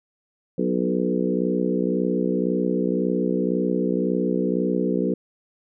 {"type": "harmonic tone with a mistuned harmonic", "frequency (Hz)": 61.9, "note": "B1", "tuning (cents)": 5, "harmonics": [3, 4, 5, 6, 7, 8], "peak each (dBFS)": [-25, -26, -27, -28, -28, -29], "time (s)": [0.58, 5.14], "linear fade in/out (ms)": 5, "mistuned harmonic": 7, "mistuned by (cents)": 19, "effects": []}